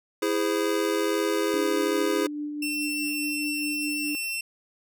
square chord, E augmented, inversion none, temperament just, 329.6 / 412 / 515 Hz, E4 / G#4 / B#4, 0 / -14 / -28 cents, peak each -28 / -27 / -31 dBFS, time 0.22-2.27 s, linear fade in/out 5 ms
sine tone with tremolo, 296.1 Hz, D4, 14 cents sharp, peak -28 dBFS, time 1.54-4.15 s, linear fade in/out 0 ms, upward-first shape sine, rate 4.8 Hz, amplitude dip 30%
sawtooth tone, 2699 Hz, E7, 40 cents sharp, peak -25 dBFS, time 2.62-4.41 s, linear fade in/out 5 ms
effects none

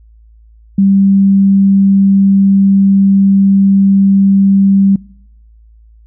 sine tone, 196 Hz, G3, in tune, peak -5 dBFS, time 0.78-4.96 s, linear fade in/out 5 ms, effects noise-tail reverb RT60 0.8 s tail -25 dB re dry + added 55 Hz sine -39 dBFS peak until 6.06 s

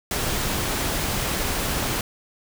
pink noise, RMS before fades -25 dBFS, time 0.11-2.01 s, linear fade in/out 2 ms, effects none

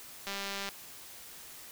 click train, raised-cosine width 0.2 ms, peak -20 dBFS, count 84, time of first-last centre 0.27-0.689 s, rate 198 Hz, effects white hiss -49 dBFS RMS until 1.71 s

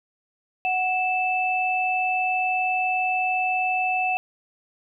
sine tone pair together, 742.1 / 2637 Hz, F#5 / E7, +5 / 0 cents, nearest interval octave + minor seventh, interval 2195 cents, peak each -23 / -24 dBFS, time 0.65-4.17 s, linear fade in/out 0 ms, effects none

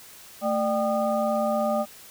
sine tone cluster, 222.9 / 598 / 781 / 1223 Hz, A3 / D5 / G5 / D#6, +23 / +31 / -7 / -30 cents, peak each -28 / -24 / -29 / -32 dBFS, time 0.41-1.86 s, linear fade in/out 50 ms, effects white hiss -47 dBFS RMS until 2.1 s

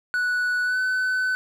triangle tone with pitch glide, 1477 to 1509.8 Hz, F#6 to F#6, -3 to +35 cents, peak -19 dBFS, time 0.14-1.35 s, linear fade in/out 0 ms, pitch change +38 cents, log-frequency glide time 0.64-0.78 s, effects none

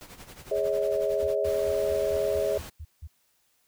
pink noise with tremolo, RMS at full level -44 dBFS, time 0.01-1.35 s, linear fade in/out 0 ms, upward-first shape sine, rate 11 Hz, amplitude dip 70%
sine chord, Ab suspended fourth, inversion none, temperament equal with one note detuned, 415.3 / 554.4 / 636.4 Hz, Ab4 / Db5 / Eb5, 0 / 0 / +39 cents, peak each -28 dBFS, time 0.51-2.58 s, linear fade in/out 5 ms
sine tone bursts, 77.78 Hz, D#2, in tune, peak -36 dBFS, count 9, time 1.22-3.075 s, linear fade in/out 10 ms, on 55 ms, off 170 ms
pink noise, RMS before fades -42 dBFS, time 1.44-2.7 s, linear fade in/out 10 ms
effects white hiss -69 dBFS RMS until 3.67 s

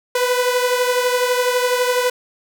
sawtooth beating tone pair, 493.9 / 505.9 Hz, B4 / B4, 0 / +42 cents, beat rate 12 Hz, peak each -13 / -18 dBFS, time 0.15-2.1 s, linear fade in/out 5 ms, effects none

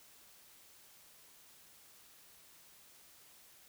silence, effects white hiss -61 dBFS RMS until 3.68 s

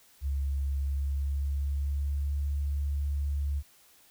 sine tone with pitch glide, 69.3 to 71.33 Hz, C#2 to D2, 0 to -50 cents, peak -27 dBFS, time 0.21-3.63 s, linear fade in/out 50 ms, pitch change +50 cents, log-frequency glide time 0.81-2.42 s, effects white hiss -60 dBFS RMS until 4.1 s

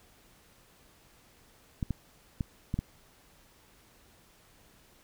clicks, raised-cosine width 5 ms, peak -18 dBFS, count 5, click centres 1.828 / 1.907 / 2.408 / 2.741 / 2.79 s, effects pink hiss -61 dBFS RMS until 5.03 s

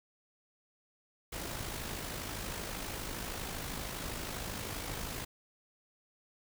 pink noise with amplitude modulation, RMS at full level -38 dBFS, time 1.32-5.25 s, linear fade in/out 10 ms, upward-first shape sine, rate 52.6 Hz, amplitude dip 45%, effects none

